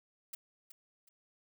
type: noise with echo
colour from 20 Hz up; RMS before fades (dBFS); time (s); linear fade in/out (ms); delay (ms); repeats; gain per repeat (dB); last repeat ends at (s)
blue; -42; 0.33-0.35; 5; 370; 2; -10; 1.09
effects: none

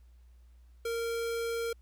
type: tone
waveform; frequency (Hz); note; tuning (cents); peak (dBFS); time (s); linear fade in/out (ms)
square; 462.8; A#4; -13; -32; 0.85-1.73; 5
effects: added 60 Hz sine -54 dBFS peak until 1.81 s + pink hiss -75 dBFS RMS until 1.81 s

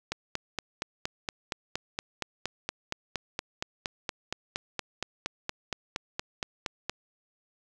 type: click train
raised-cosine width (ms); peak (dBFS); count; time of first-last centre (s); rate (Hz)
0.2; -13; 30; 0.12-6.896; 4.28
effects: none

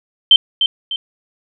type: tone with echo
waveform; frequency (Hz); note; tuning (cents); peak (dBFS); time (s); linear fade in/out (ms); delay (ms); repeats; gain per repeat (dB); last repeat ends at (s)
sine; 3118; G7; -10; -3; 0.31-0.36; 2; 300; 2; -8; 0.96
effects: none

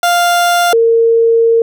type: tone pair in turn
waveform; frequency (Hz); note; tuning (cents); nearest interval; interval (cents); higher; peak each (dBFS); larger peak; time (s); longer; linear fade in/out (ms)
30% pulse / sine; 698.5 / 458.6; F5 / A#4; 0 / -28; perfect fifth; 728; first; -6; neither; 0.03-0.73 / 0.73-1.62; second; 2
effects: none

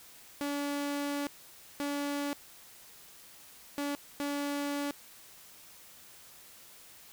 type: tone bursts at uneven times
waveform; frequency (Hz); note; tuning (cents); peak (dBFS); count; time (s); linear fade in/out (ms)
sawtooth; 286.2; D4; -45; -28; 4; 0.41-1.27 / 1.8-2.33 / 3.78-3.95 / 4.2-4.91; 0
effects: white hiss -54 dBFS RMS until 7.12 s

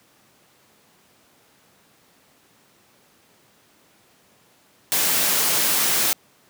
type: noise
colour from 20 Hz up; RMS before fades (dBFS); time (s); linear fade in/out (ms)
white; -20; 4.92-6.13; 0
effects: pink hiss -57 dBFS RMS until 6.49 s + high-pass 150 Hz 12 dB/octave

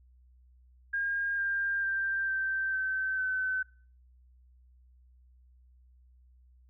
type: tone with pitch steps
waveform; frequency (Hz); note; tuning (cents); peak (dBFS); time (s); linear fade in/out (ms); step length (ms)
sine; 1617 / 1597.5 / 1578.2 / 1559.2 / 1540.4 / 1521.8; G#6 / G6 / G6 / G6 / G6 / F#6; -47 / +32 / +11 / -10 / -31 / +48; -28; 0.93-3.63; 10; 450
effects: noise-tail reverb RT60 0.4 s tail -20 dB re dry + added 62 Hz sine -57 dBFS peak until 6.69 s

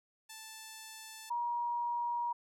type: tone pair in turn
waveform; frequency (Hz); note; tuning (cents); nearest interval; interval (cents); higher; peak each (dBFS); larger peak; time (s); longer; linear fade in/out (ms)
5% pulse / sine; 880 / 953; A5 / A#5; 0 / +38; minor second; 138; second; -35 / -32; second; 0.29-1.3 / 1.3-2.33; second; 10
effects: none

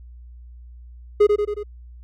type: tone with echo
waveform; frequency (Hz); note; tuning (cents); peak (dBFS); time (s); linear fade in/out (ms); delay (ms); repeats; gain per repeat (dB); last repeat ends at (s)
triangle; 415.3; G#4; 0; -8; 1.2-1.27; 10; 91; 4; -4; 1.634
effects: added 60 Hz sine -39 dBFS peak until 2.03 s

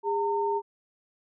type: tone pair together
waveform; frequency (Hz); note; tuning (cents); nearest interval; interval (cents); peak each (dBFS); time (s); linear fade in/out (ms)
sine; 406.3 / 911; G#4 / A#5; -38 / -40; octave + major second; 1398; -27; 0.03-0.62; 50
effects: none

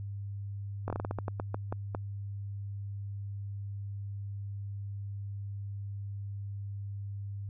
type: slowing click train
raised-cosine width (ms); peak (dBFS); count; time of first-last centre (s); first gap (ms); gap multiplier
1; -20; 13; 0.88-1.949; 21; 1.24
effects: added 100 Hz sine -36 dBFS peak until 7.49 s

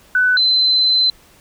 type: tone pair in turn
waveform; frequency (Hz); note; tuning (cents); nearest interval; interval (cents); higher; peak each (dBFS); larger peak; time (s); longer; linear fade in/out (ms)
sine; 1497 / 4059; F#6 / B7; +20 / +47; octave + perfect fourth; 1727; second; -11; neither; 0.15-0.37 / 0.37-1.1; second; 2
effects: pink hiss -49 dBFS RMS until 1.4 s

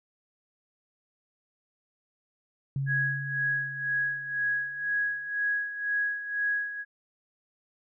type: tone with exponential decay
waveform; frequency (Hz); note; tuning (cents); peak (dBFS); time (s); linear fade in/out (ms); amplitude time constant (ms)
sine; 137.1; C#3; -19; -26; 2.76-5.29; 2; 550
type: tone with tremolo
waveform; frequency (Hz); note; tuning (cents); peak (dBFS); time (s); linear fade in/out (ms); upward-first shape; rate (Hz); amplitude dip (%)
sine; 1661.2; G#6; 0; -24; 2.86-6.85; 50; sine; 2; 70
effects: none

